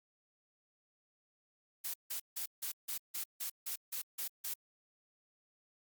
blue noise bursts, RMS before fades -39 dBFS, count 11, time 1.84-4.54 s, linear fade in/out 10 ms, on 100 ms, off 160 ms, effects Opus 48 kbps

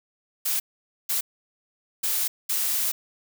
blue noise bursts at uneven times, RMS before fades -25 dBFS, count 4, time 0.45-0.6 / 1.09-1.21 / 2.03-2.28 / 2.49-2.92 s, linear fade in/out 10 ms, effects none

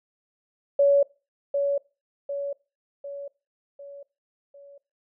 sine tone with echo, 564 Hz, C#5, 30 cents sharp, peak -15 dBFS, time 0.79-1.03 s, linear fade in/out 5 ms, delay 750 ms, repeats 5, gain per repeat -6 dB, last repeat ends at 4.78 s, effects noise-tail reverb RT60 0.3 s tail -23 dB re dry

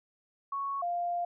sine tone pair in turn, 1108.7 / 698.4 Hz, C#6 / F5, 0 / 0 cents, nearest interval minor sixth, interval 800 cents, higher first, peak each -31 / -29 dBFS, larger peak second, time 0.52-0.82 / 0.82-1.25 s, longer second, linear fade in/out 5 ms, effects none

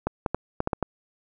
clicks, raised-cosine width 1 ms, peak -10 dBFS, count 7, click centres 0.07 / 0.262 / 0.346 / 0.604 / 0.674 / 0.732 / 0.827 s, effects none

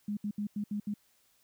sine tone bursts at uneven times, 206.9 Hz, G#3, 6 cents flat, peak -31 dBFS, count 6, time 0.08-0.17 / 0.24-0.31 / 0.38-0.47 / 0.56-0.64 / 0.71-0.8 / 0.87-0.94 s, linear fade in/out 5 ms, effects white hiss -69 dBFS RMS until 1.43 s

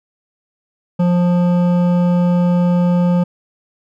sine tone with hard clipping, 176.3 Hz, F3, 17 cents sharp, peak -13 dBFS, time 0.99-3.24 s, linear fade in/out 10 ms, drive 11 dB, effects none

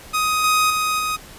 sawtooth tone with level steps, 1253 Hz, D#6, 12 cents sharp, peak -14 / -11 / -15 / -17 dBFS, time 0.13-1.17 s, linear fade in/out 20 ms, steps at 0.44 / 0.7 / 0.99 s, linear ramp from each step 2 ms, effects pink hiss -41 dBFS RMS until 1.38 s + resampled to 32000 Hz

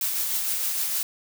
blue noise with tremolo, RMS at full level -25 dBFS, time 0.01-1.03 s, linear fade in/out 2 ms, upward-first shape triangle, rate 6.5 Hz, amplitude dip 35%, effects none

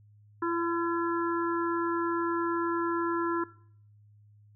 harmonic tone, 338.6 Hz, E4, 46 cents sharp, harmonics 1 / 3 / 4 / 5, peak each -29 / -33 / -34 / -40 dBFS, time 0.42-3.44 s, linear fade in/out 5 ms, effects noise-tail reverb RT60 0.6 s tail -19 dB re dry + added 104 Hz sine -55 dBFS peak until 4.55 s

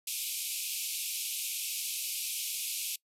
white band-pass noise, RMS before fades -36 dBFS, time 0.07-2.96 s, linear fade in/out 5 ms, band 2300 to 14000 Hz, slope 96 dB/octave, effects noise-tail reverb RT60 0.1 s tail -23 dB re dry

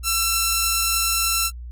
5% pulse tone, 1345 Hz, E6, 34 cents sharp, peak -7 dBFS, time 0.03-1.51 s, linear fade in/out 50 ms, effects added 60 Hz sine -32 dBFS peak until 1.71 s + AAC 64 kbps

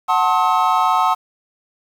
triangle chord, F# diminished seventh, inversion none, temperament just, 740 / 888 / 1065.6 / 1278.7 Hz, F#5 / A5 / C6 / Eb6, 0 / +16 / +31 / +47 cents, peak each -17 dBFS, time 0.08-1.15 s, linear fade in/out 20 ms, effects 7-bit

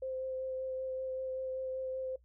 sine tone with vibrato, 521 Hz, C5, 7 cents flat, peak -35 dBFS, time 0.02-2.16 s, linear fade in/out 5 ms, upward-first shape sine, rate 5.2 Hz, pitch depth 11 cents each way, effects noise-tail reverb RT60 0.1 s tail -20 dB re dry + added 60 Hz sine -62 dBFS peak until 2.24 s

